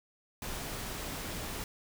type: noise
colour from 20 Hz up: pink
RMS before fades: -39 dBFS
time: 0.42-1.64 s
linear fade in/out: 2 ms
effects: none